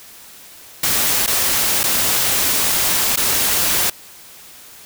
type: noise with dropouts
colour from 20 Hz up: white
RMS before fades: -17 dBFS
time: 0.83-3.9 s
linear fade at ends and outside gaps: 5 ms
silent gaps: 1.264-1.275 / 1.833-1.838 / 3.16-3.172 s
effects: white hiss -41 dBFS RMS until 4.85 s